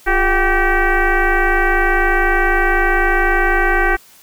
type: tone with frequency modulation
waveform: sine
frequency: 784 Hz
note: G5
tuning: in tune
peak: -11 dBFS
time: 0.06-3.97 s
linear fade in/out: 20 ms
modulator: 379 Hz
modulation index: 3.3
effects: white hiss -46 dBFS RMS until 4.22 s